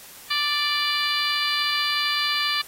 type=harmonic tone; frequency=587.3 Hz; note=D5; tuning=in tune; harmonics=2 / 3 / 4 / 5 / 6 / 7 / 8; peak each=-29 / -29 / -29 / -29 / -29 / -29 / -29 dBFS; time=0.3-2.62 s; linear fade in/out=10 ms; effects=white hiss -44 dBFS RMS until 2.67 s + AAC 48 kbps